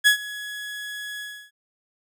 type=tone with ADSR envelope; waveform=30% pulse; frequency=1681 Hz; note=G#6; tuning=20 cents sharp; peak=-9 dBFS; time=0.04-1.51 s; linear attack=28 ms; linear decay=100 ms; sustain=-20 dB; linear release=310 ms; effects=none